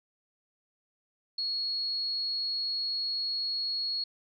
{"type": "tone", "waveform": "sine", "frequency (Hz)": 4328, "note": "C#8", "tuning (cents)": -42, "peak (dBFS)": -29, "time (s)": [1.38, 4.04], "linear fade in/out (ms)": 5, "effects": []}